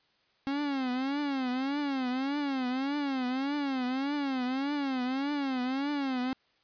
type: tone with vibrato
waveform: 45% pulse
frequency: 269.9 Hz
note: C#4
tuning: 46 cents flat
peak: -29 dBFS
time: 0.47-6.33 s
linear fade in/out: 0 ms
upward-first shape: triangle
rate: 1.7 Hz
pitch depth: 160 cents each way
effects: white hiss -69 dBFS RMS until 6.63 s + resampled to 11025 Hz